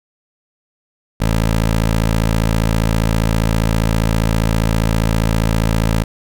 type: tone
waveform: 15% pulse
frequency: 55 Hz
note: A1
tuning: in tune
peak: -7 dBFS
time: 1.2-6.04 s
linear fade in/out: 10 ms
effects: none